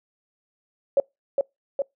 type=tone with echo; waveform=sine; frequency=554.4 Hz; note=C#5; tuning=in tune; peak=-14 dBFS; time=0.97-1 s; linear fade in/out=2 ms; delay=410 ms; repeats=2; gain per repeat=-3 dB; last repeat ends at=1.82 s; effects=noise-tail reverb RT60 0.2 s tail -26 dB re dry